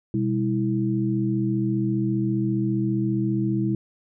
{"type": "tone cluster", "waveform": "sine", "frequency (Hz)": [125.8, 200.7, 325.7], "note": ["B2", "G3", "E4"], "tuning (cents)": [32, 41, -21], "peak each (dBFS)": -25, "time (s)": [0.14, 3.75], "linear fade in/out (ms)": 2, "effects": []}